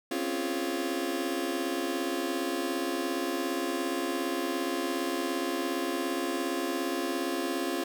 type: chord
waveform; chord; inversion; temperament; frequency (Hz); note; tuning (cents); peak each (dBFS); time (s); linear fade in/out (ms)
sawtooth; Db major seventh; third; just; 259.9 / 277.2 / 346.5 / 415.8; C4 / Db4 / F4 / Ab4; -11 / 0 / -14 / +2; -33 / -30 / -28 / -34; 0.11-7.84; 5
effects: 10-bit